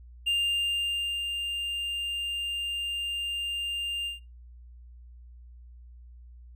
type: tone with ADSR envelope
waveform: triangle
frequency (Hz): 2800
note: F7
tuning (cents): +4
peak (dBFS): -21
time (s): 0.26-4.2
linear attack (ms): 16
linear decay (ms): 950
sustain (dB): -6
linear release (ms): 140
effects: noise-tail reverb RT60 0.2 s tail -17 dB re dry + added 60 Hz sine -46 dBFS peak until 6.55 s